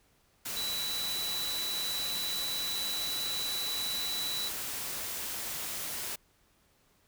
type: tone in noise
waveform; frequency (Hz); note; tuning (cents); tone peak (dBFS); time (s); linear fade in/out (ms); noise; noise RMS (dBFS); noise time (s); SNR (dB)
sine; 3951; B7; 0; -33; 0.56-4.49; 10; white; -37; 0.45-6.16; +1
effects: pink hiss -68 dBFS RMS until 7.07 s